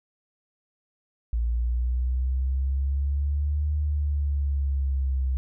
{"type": "linear two-way sweep", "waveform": "sine", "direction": "up then down", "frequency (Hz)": [57.1, 75, 64.8], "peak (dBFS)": -22, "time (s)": [1.33, 5.37], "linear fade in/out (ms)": 0, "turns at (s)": 3.73, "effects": []}